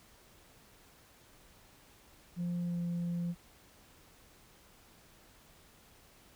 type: tone with pitch glide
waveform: sine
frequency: 174.61 to 172.8 Hz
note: F3 to F3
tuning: 0 to -18 cents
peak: -30 dBFS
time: 2.36-3.35 s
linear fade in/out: 50 ms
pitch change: -18 cents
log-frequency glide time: 2.62-2.79 s
effects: tanh soft clip ceiling -31 dBFS + pink hiss -61 dBFS RMS until 6.35 s